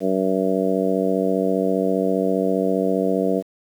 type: harmonic tone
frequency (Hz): 95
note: F#2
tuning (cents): +46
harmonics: 2 / 3 / 4 / 5 / 6 / 7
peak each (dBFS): -24 / -24 / -26 / -23 / -27 / -26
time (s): 0-3.43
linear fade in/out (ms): 50
effects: 8-bit